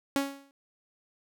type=tone with exponential decay; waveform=sawtooth; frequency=277.2 Hz; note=C#4; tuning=in tune; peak=-19 dBFS; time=0.16-0.51 s; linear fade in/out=0 ms; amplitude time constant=74 ms; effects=none